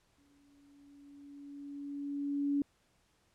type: tone with exponential growth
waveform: sine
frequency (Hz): 284.1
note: C#4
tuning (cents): +43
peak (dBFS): -27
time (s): 0.18-2.62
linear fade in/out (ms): 2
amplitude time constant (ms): 530
effects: pink hiss -72 dBFS RMS until 3.34 s + low-pass 10000 Hz 12 dB/octave